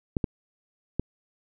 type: clicks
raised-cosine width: 3 ms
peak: -12 dBFS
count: 3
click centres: 0.168 / 0.242 / 0.996 s
effects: none